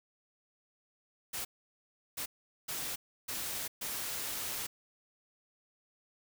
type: noise bursts at uneven times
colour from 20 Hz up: white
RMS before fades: -38 dBFS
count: 5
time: 1.33-1.45 / 2.17-2.26 / 2.68-2.96 / 3.28-3.68 / 3.81-4.67 s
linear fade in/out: 10 ms
effects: none